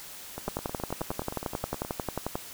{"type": "two click trains", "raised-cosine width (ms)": 1, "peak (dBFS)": [-15, -21], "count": [22, 15], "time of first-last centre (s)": [[0.48, 2.355], [0.38, 1.849]], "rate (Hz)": [11.2, 9.53], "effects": ["white hiss -44 dBFS RMS until 2.53 s"]}